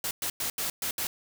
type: noise bursts at uneven times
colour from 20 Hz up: white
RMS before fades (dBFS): -31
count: 6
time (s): 0.04-0.11 / 0.22-0.3 / 0.4-0.5 / 0.58-0.7 / 0.82-0.91 / 0.98-1.07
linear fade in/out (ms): 2
effects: none